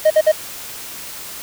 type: tone bursts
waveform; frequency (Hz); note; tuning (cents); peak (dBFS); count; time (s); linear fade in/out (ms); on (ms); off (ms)
triangle; 622.3; D#5; 0; -6; 3; 0.05-0.319; 10; 55; 52
effects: white hiss -32 dBFS RMS until 1.42 s